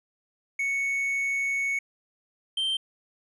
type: tone pair in turn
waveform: triangle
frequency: 2217 / 3135 Hz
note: C#7 / G7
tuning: 0 / -1 cents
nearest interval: tritone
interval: 599 cents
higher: second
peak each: -23 dBFS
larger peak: neither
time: 0.59-1.79 / 2.57-2.77 s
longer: first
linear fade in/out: 5 ms
effects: resampled to 32000 Hz